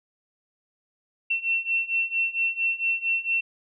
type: beating tone pair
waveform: sine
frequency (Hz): 2702 / 2706.4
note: E7 / E7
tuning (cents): +42 / +45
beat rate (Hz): 4.4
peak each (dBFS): -27 / -25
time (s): 1.3-3.41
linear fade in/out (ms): 10
effects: none